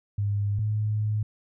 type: tone pair in turn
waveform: sine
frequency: 101.9 / 106.59 Hz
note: G#2 / G#2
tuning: -32 / +45 cents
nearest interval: minor second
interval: 77 cents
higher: second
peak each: -23 dBFS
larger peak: neither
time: 0.18-0.59 / 0.59-1.23 s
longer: second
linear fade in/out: 5 ms
effects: none